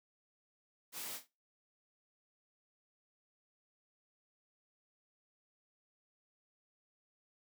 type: noise with echo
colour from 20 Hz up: white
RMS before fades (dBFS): -44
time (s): 0.92-1.2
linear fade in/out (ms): 50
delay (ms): 27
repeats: 3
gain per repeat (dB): -8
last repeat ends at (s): 1.281
effects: noise-tail reverb RT60 0.3 s tail -24 dB re dry + high-pass 150 Hz 12 dB/octave